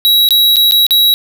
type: tone with dropouts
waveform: square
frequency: 3873 Hz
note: B7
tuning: 35 cents flat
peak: -7 dBFS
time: 0.05-1.14 s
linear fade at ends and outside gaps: 0 ms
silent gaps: 0.288-0.307 / 0.559-0.567 / 0.711-0.721 / 0.866-0.908 s
effects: none